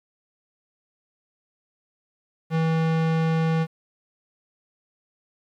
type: tone with low-pass filter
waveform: square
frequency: 161.8 Hz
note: E3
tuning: 32 cents flat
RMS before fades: -22 dBFS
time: 2.5-3.67 s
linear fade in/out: 50 ms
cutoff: 3200 Hz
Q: 0.6
effects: 9-bit